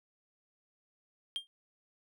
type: tone with exponential decay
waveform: triangle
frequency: 3200 Hz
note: G7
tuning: 35 cents sharp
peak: -28 dBFS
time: 1.36-1.47 s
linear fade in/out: 0 ms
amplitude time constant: 23 ms
effects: none